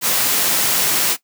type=high-pass noise; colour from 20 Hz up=white; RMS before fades=-17 dBFS; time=0.01-1.17 s; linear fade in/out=50 ms; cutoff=120 Hz; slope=24 dB/octave; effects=noise-tail reverb RT60 0.1 s tail -17 dB re dry